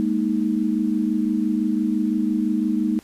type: chord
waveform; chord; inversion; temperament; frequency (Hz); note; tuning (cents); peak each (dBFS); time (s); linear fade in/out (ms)
sine; Ab suspended second; none; just; 207.7 / 233.6 / 311.5; Ab3 / Bb3 / Eb4; 0 / +4 / +2; -23; 0-2.99; 0
effects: pink hiss -51 dBFS RMS until 3.03 s + resampled to 32000 Hz